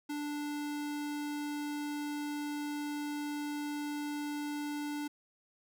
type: tone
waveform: square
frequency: 293.7 Hz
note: D4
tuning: in tune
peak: -36 dBFS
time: 0.09-5.08 s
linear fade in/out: 10 ms
effects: none